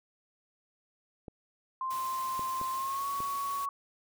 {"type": "clicks", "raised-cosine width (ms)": 2, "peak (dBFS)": -29, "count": 4, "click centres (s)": [1.282, 2.394, 2.614, 3.204]}
{"type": "tone with pitch glide", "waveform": "sine", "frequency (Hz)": [1046.5, 1115.2], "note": ["C6", "C#6"], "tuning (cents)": [0, 10], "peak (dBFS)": -31, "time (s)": [1.81, 3.69], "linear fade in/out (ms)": 2, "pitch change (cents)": 110, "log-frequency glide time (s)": [2.71, 3.07]}
{"type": "noise", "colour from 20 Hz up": "white", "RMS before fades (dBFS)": -45, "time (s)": [1.9, 3.66], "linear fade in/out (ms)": 10}
{"effects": []}